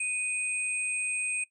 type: tone pair together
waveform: sine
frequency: 2489 / 8447 Hz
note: D#7 / C9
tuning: 0 / +15 cents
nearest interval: octave + major sixth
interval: 2115 cents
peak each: -30 / -33 dBFS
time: 0-1.44 s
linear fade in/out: 5 ms
effects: noise-tail reverb RT60 0.1 s tail -18 dB re dry